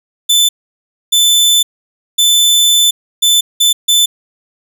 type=tone bursts at uneven times; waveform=sawtooth; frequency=3520 Hz; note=A7; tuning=in tune; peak=-4 dBFS; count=6; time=0.29-0.49 / 1.12-1.63 / 2.18-2.91 / 3.22-3.41 / 3.6-3.73 / 3.88-4.06 s; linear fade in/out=10 ms; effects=none